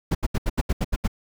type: noise bursts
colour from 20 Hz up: brown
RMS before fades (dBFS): -21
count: 9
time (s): 0.11-1.078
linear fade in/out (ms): 10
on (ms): 40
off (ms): 76
effects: none